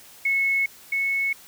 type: tone pair in turn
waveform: sine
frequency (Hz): 2193 / 2201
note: C#7 / C#7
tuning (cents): -19 / -13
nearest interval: unison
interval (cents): 6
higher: second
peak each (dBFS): -19 / -21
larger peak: first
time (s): 0.25-0.66 / 0.92-1.33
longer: neither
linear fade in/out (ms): 5
effects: white hiss -48 dBFS RMS until 1.47 s